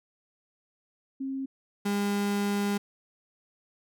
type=tone pair in turn; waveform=sine / 35% pulse; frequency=268.4 / 202.6 Hz; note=C4 / G#3; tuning=+44 / -43 cents; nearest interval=perfect fourth; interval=487 cents; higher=first; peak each=-30 / -24 dBFS; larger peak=second; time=1.2-1.46 / 1.85-2.78 s; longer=second; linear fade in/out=10 ms; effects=none